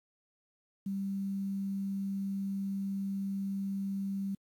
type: tone with quantisation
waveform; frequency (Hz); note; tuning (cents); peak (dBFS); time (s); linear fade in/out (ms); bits
sine; 196; G3; 0; -32; 0.86-4.35; 5; 10
effects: AAC 64 kbps